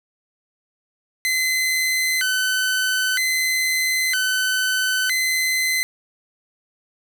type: tone with vibrato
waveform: sawtooth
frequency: 1760 Hz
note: A6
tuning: in tune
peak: -15 dBFS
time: 1.25-5.83 s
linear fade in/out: 0 ms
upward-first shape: square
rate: 0.52 Hz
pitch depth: 260 cents each way
effects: none